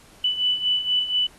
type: beating tone pair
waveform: sine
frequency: 2978 / 2982.2 Hz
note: F#7 / F#7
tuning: +11 / +13 cents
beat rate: 4.2 Hz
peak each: -26 / -21 dBFS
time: 0.24-1.27 s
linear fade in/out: 5 ms
effects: pink hiss -52 dBFS RMS until 1.38 s + AAC 32 kbps